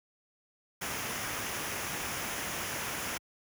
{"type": "noise with comb filter", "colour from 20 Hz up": "pink", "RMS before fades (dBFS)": -36, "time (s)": [0.81, 3.18], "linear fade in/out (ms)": 10, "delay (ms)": 0.24, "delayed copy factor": -0.5, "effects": ["high-pass 80 Hz 12 dB/octave"]}